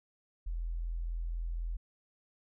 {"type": "tone", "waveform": "sine", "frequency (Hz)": 42, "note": "E1", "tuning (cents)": 33, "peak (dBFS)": -33, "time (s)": [0.46, 1.77], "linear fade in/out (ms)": 10, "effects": []}